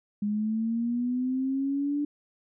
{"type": "linear sweep", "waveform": "sine", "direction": "up", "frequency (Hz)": [204.7, 293.5], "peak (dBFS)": -25, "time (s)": [0.22, 2.05], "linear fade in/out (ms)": 5, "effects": []}